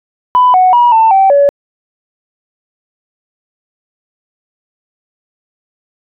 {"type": "tone with pitch steps", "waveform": "sine", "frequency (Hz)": [997, 740, 963, 893, 774, 567], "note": ["B5", "F#5", "B5", "A5", "G5", "C#5"], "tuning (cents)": [16, 0, -44, 25, -22, 39], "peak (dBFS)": -3, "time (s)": [0.35, 1.49], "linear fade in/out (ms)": 0, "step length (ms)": 190, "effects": ["tanh soft clip ceiling 0 dBFS"]}